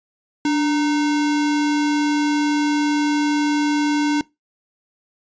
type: tone with sample-and-hold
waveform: sine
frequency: 293.7 Hz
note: D4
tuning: in tune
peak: -15 dBFS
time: 0.45-4.21 s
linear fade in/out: 2 ms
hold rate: 1225 Hz
effects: noise-tail reverb RT60 0.2 s tail -21 dB re dry + resampled to 16000 Hz